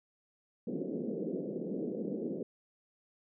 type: band-pass noise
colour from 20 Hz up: pink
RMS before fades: -37 dBFS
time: 0.67-2.43 s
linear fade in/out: 5 ms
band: 180 to 510 Hz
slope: 48 dB/octave
effects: none